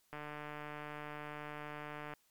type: click train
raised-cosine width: 0.5 ms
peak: -30 dBFS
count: 300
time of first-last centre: 0.13-2.137 s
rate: 149 Hz
effects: white hiss -73 dBFS RMS until 2.3 s + MP3 96 kbps